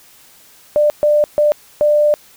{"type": "tone bursts at uneven times", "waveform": "sine", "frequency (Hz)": 595, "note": "D5", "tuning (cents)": 22, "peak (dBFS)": -9, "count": 4, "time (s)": [[0.76, 0.9], [1.03, 1.24], [1.38, 1.52], [1.81, 2.14]], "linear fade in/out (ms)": 0, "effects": ["white hiss -46 dBFS RMS until 2.36 s"]}